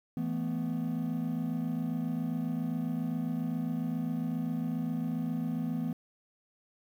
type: chord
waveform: triangle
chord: E suspended fourth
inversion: none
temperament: just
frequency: 164.81 / 219.8 / 247.2 Hz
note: E3 / A3 / B3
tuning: 0 / -2 / +2 cents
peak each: -32 / -34 / -31 dBFS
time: 0.17-5.93 s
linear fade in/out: 2 ms
effects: tanh soft clip ceiling -21 dBFS + 10-bit